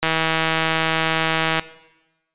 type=click train; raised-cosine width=0.3 ms; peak=-3 dBFS; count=253; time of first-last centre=0.03-1.595 s; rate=161 Hz; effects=noise-tail reverb RT60 1.0 s tail -17 dB re dry + resampled to 8000 Hz